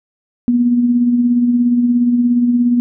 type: tone with tremolo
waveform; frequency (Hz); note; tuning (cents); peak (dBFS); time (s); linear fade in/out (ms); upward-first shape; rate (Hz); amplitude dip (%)
sine; 241.9; B3; -36; -8; 0.48-2.8; 0; sine; 17; 40
effects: none